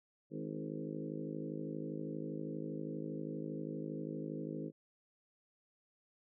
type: harmonic tone with a mistuned harmonic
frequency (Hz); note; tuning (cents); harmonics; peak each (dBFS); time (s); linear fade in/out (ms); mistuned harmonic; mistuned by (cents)
52.5; G#1; +19; 3 / 4 / 5 / 6 / 7 / 8 / 9 / 10; -45 / -47 / -46 / -45 / -53 / -48 / -51 / -52; 0.3-4.72; 50; 6; +26
effects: none